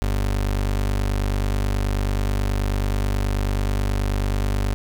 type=tone; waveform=30% pulse; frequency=49.31 Hz; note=G1; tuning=11 cents sharp; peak=-17 dBFS; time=0.02-4.74 s; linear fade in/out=0 ms; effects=none